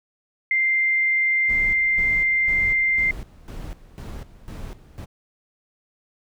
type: tone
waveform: sine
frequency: 2093 Hz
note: C7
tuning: in tune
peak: -17 dBFS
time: 0.51-3.11 s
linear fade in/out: 2 ms
type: noise with tremolo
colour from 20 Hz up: brown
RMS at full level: -33 dBFS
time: 1.48-5.06 s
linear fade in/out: 20 ms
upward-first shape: square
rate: 2 Hz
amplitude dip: 80%
effects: none